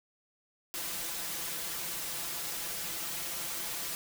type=noise with comb filter; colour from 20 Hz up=white; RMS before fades=-37 dBFS; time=0.74-3.95 s; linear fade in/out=0 ms; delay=5.9 ms; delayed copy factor=+0.8; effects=none